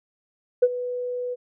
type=tone with ADSR envelope; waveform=sine; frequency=493.9 Hz; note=B4; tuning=in tune; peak=-10 dBFS; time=0.62-1.36 s; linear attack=11 ms; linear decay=46 ms; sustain=-16 dB; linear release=31 ms; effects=tanh soft clip ceiling -7 dBFS

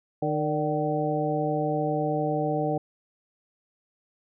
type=harmonic tone with a mistuned harmonic; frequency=152.6 Hz; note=D#3; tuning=33 cents flat; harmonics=1 / 2 / 3 / 4 / 5; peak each=-30 / -30 / -30 / -30 / -30 dBFS; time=0.22-2.78 s; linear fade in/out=5 ms; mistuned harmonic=4; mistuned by=-65 cents; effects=none

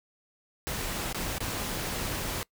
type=noise with dropouts; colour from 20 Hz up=pink; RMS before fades=-33 dBFS; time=0.67-2.43 s; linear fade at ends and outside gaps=0 ms; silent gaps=1.127-1.146 / 1.382-1.405 s; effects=noise-tail reverb RT60 0.1 s tail -23 dB re dry

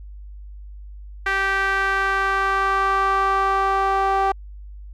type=tone with band-pass filter sweep; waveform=sawtooth; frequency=389.3 Hz; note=G4; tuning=12 cents flat; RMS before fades=-20 dBFS; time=1.26-4.32 s; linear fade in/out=5 ms; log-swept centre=1700 to 910 Hz; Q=3.2; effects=added 50 Hz sine -35 dBFS peak until 4.93 s

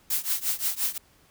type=noise with tremolo; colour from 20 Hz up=blue; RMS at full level=-24 dBFS; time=0.1-0.98 s; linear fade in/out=5 ms; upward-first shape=triangle; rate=5.7 Hz; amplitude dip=95%; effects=pink hiss -60 dBFS RMS until 1.3 s

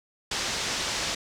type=low-pass noise; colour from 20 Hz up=white; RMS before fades=-30 dBFS; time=0.31-1.15 s; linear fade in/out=5 ms; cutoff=6500 Hz; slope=24 dB/octave; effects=none

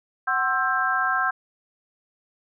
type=harmonic tone with a mistuned harmonic; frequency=264.6 Hz; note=C4; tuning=20 cents sharp; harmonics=3 / 4 / 5 / 6; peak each=-28 / -27 / -25 / -24 dBFS; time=0.27-1.31 s; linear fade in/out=10 ms; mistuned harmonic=3; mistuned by=-100 cents; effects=none

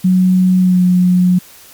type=tone with pitch glide; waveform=sine; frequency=184.4 to 180.71 Hz; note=F#3 to F#3; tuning=-6 to -41 cents; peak=-7 dBFS; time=0.04-1.39 s; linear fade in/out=10 ms; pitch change=-35 cents; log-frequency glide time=0.6-0.81 s; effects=white hiss -40 dBFS RMS until 1.73 s + MP3 96 kbps

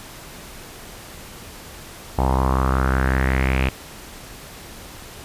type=tone with low-pass filter sweep; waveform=sawtooth; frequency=65.41 Hz; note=C2; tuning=in tune; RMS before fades=-19 dBFS; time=2.18-3.69 s; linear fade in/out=5 ms; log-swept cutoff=850 to 2600 Hz; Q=4.5; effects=pink hiss -39 dBFS RMS until 5.24 s + resampled to 32000 Hz

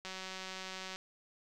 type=click train; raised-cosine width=0.2 ms; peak=-26 dBFS; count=172; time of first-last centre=0.05-0.96 s; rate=188 Hz; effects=none

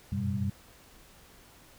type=tone cluster; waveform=sine; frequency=89.5 / 95.5 / 112.3 / 125.3 / 197.3 Hz; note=F2 / G2 / A2 / B2 / G3; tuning=+43 / -45 / +36 / +25 / +11 cents; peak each=-40 / -33 / -39 / -34 / -32 dBFS; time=0.12-0.5 s; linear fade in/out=5 ms; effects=pink hiss -56 dBFS RMS until 1.78 s

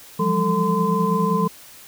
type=tone cluster; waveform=sine; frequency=166.8 / 176.4 / 202.1 / 444 / 1026 Hz; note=E3 / F3 / G#3 / A4 / C6; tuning=+21 / +18 / -47 / +16 / -34 cents; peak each=-29 / -22 / -23 / -24 / -22 dBFS; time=0.19-1.48 s; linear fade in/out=10 ms; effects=white hiss -44 dBFS RMS until 1.87 s

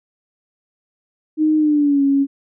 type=tone with pitch glide; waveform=sine; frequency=309.3 to 277.2 Hz; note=D#4 to C#4; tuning=-10 to 0 cents; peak=-12 dBFS; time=1.37-2.27 s; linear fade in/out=50 ms; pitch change=-190 cents; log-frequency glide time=1.57-2.03 s; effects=none

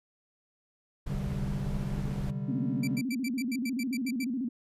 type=chord; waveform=triangle; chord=C suspended second; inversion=none; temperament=equal; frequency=130.81 / 146.83 / 196 Hz; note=C3 / D3 / G3; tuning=0 / 0 / 0 cents; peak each=-34 dBFS; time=1.06-3.03 s; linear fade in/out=50 ms
type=noise; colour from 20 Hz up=brown; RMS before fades=-36 dBFS; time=1.06-2.31 s; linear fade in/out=10 ms
type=tone with vibrato; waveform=sine; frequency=250 Hz; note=B3; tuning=21 cents sharp; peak=-29 dBFS; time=2.48-4.49 s; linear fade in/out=10 ms; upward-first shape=square; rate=14 Hz; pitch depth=130 cents each way
type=tone bursts; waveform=sawtooth; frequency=2330 Hz; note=D7; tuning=14 cents flat; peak=-32 dBFS; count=11; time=2.83-4.245 s; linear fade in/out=5 ms; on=45 ms; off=92 ms
effects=resampled to 32000 Hz

